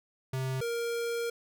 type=tone pair in turn; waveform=square; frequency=131.3 / 467.9 Hz; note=C3 / A#4; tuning=+6 / +6 cents; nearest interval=octave + minor seventh; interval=2200 cents; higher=second; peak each=-31 / -31 dBFS; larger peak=neither; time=0.33-0.61 / 0.61-1.3 s; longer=second; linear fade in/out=5 ms; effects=none